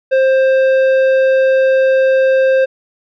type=tone with tanh clipping; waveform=sine; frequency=528 Hz; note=C5; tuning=16 cents sharp; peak=-10 dBFS; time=0.11-2.66 s; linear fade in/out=20 ms; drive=10 dB; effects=none